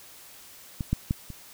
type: clicks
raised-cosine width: 5 ms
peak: -17 / -11 / -12 / -26 dBFS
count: 4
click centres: 0.808 / 0.93 / 1.109 / 1.303 s
effects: white hiss -49 dBFS RMS until 1.53 s